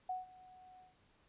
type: tone with ADSR envelope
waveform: sine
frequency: 740 Hz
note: F#5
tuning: in tune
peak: -35 dBFS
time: 0.09-0.95 s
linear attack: 6 ms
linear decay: 160 ms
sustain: -21 dB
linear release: 160 ms
effects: pink hiss -71 dBFS RMS until 1.28 s + resampled to 8000 Hz